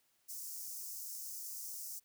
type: high-pass noise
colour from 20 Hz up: white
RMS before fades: -45 dBFS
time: 0.28-2 s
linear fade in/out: 20 ms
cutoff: 5200 Hz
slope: 48 dB/octave
effects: white hiss -75 dBFS RMS until 2.04 s